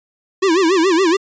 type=tone with vibrato; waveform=square; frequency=354.5 Hz; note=F4; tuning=26 cents sharp; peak=-12 dBFS; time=0.42-1.17 s; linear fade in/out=10 ms; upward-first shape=sine; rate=7.1 Hz; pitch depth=190 cents each way; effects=resampled to 16000 Hz